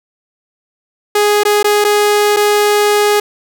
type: tone with dropouts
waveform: sawtooth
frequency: 415.3 Hz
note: G#4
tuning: in tune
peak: -5 dBFS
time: 1.15-3.2 s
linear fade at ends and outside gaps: 5 ms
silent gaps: 1.435-1.451 / 1.629-1.643 / 1.843-1.847 / 2.364-2.368 s
effects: none